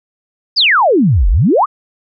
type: exponential two-way sweep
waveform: sine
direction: down then up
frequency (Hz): 5274 to 39.02 to 1320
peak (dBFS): -7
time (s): 0.56-1.66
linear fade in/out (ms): 20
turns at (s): 1.29
effects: none